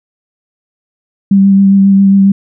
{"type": "tone with vibrato", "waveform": "sine", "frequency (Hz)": 196, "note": "G3", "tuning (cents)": 0, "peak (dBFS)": -3, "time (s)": [1.31, 2.32], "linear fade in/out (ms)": 5, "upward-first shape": "sine", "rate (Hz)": 7.4, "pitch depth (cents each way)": 16, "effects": []}